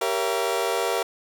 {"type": "chord", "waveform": "30% pulse", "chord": "G diminished seventh", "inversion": "none", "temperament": "just", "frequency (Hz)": [392, 470.4, 564.5, 677.4], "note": ["G4", "Bb4", "Db5", "Fb5"], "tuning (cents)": [0, 16, 31, 47], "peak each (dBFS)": [-26, -24, -28, -26], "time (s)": [0.01, 1.03], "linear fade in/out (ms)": 5, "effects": []}